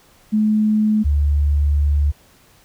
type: tone pair in turn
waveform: sine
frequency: 214.2 / 72.65 Hz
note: A3 / D2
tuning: -46 / -18 cents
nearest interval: octave + perfect fifth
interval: 1872 cents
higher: first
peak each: -13 dBFS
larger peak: neither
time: 0.32-1.04 / 1.04-2.12 s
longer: second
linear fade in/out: 20 ms
effects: pink hiss -52 dBFS RMS until 2.64 s